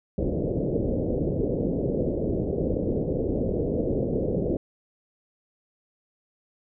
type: low-pass noise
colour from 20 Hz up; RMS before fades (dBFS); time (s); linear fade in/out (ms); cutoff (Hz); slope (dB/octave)
white; -26; 0.18-4.57; 2; 540; 48
effects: none